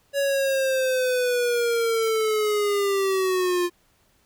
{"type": "linear sweep", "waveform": "square", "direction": "down", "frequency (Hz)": [563, 349.2], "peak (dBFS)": -21, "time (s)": [0.13, 3.7], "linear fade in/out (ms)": 50, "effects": ["pink hiss -63 dBFS RMS until 4.25 s"]}